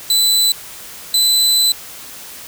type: tone pair in turn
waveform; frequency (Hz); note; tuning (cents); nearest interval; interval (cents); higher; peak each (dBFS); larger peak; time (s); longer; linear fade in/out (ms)
sawtooth; 3997 / 4013; B7 / B7; +20 / +27; unison; 7; second; -8; neither; 0.1-0.52 / 1.14-1.72; second; 2
effects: white hiss -34 dBFS RMS until 2.47 s